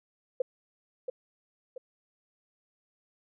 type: tone with echo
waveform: sine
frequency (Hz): 511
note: C5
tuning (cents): -41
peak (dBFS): -23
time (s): 0.4-0.42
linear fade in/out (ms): 5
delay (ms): 680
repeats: 2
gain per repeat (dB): -7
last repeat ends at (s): 1.78
effects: none